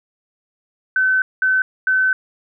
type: tone bursts at uneven times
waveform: sine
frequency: 1523 Hz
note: F#6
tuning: 50 cents sharp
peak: -13 dBFS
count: 3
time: 0.96-1.22 / 1.42-1.62 / 1.87-2.13 s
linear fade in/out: 2 ms
effects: none